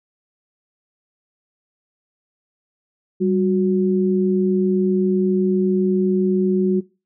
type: tone pair together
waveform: sine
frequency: 194.1 / 366.4 Hz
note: G3 / F#4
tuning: -17 / -17 cents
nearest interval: major seventh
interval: 1100 cents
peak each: -18 dBFS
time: 3.2-6.81 s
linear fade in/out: 20 ms
effects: noise-tail reverb RT60 0.3 s tail -21 dB re dry